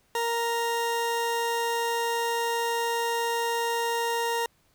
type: tone pair together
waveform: 40% pulse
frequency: 466.2 / 932.4 Hz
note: A#4 / A#5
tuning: 0 / 0 cents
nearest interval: octave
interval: 1200 cents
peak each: -28 dBFS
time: 0.15-4.46 s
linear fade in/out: 2 ms
effects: pink hiss -66 dBFS RMS until 4.74 s